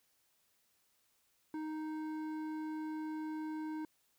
sine tone with hard clipping, 311.1 Hz, D#4, in tune, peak -40 dBFS, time 1.54-3.85 s, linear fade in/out 2 ms, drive 10 dB, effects white hiss -75 dBFS RMS until 4.18 s

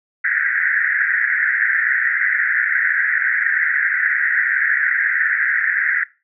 white band-pass noise, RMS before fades -18 dBFS, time 0.24-6.04 s, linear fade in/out 10 ms, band 1500 to 2000 Hz, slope 96 dB/octave, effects noise-tail reverb RT60 0.3 s tail -20 dB re dry

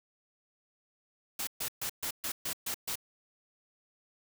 white noise bursts, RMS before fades -35 dBFS, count 8, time 1.39-2.956 s, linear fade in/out 5 ms, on 82 ms, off 130 ms, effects none

